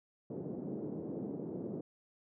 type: band-pass noise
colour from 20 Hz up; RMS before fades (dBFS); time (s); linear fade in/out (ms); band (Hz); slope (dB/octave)
white; -41; 0.3-1.81; 5; 140 to 420; 24
effects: none